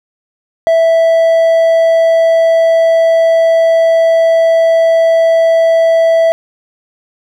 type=tone; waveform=triangle; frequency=658 Hz; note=E5; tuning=3 cents flat; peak=-4 dBFS; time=0.67-6.32 s; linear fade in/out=0 ms; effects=none